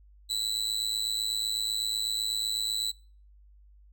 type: tone with amplitude modulation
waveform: 35% pulse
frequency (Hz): 3973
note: B7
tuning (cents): +10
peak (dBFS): -22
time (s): 0.29-2.92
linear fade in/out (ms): 20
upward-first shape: sine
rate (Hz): 108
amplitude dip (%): 100
effects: noise-tail reverb RT60 0.4 s tail -21 dB re dry + added 50 Hz sine -53 dBFS peak until 3.92 s